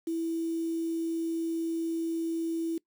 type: tone with quantisation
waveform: sine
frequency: 329.6 Hz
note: E4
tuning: in tune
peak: -28 dBFS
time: 0.07-2.78 s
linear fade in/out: 5 ms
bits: 8
effects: noise-tail reverb RT60 0.1 s tail -22 dB re dry